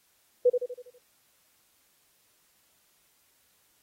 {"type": "tone with echo", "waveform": "sine", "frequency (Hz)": 493.9, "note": "B4", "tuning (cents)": 0, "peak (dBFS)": -16, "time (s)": [0.45, 0.5], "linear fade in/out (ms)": 10, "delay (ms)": 81, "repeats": 6, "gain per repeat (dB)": -6, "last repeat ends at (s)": 0.986, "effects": ["white hiss -67 dBFS RMS until 3.82 s", "AAC 48 kbps"]}